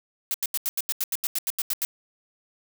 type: noise bursts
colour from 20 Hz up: blue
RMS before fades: -26 dBFS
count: 14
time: 0.31-1.85 s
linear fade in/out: 0 ms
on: 32 ms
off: 84 ms
effects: none